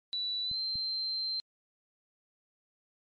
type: tone with pitch glide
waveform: sine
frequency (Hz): 3951 to 4128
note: B7 to C8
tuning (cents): 0 to -24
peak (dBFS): -31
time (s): 0.13-1.4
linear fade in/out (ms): 0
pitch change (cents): +76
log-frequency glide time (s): 0.43-0.58
type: clicks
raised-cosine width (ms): 5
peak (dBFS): -35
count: 2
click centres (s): 0.514 / 0.756
effects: MP3 48 kbps